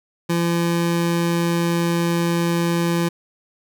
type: tone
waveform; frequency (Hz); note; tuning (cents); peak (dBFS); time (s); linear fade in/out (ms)
25% pulse; 170.2; F3; -44; -14; 0.29-3.09; 10
effects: none